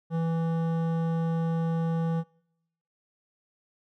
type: tone with hard clipping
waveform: sine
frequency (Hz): 164.81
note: E3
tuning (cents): 0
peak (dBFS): -27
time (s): 0.1-2.24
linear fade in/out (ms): 50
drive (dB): 13
effects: noise-tail reverb RT60 0.8 s tail -25 dB re dry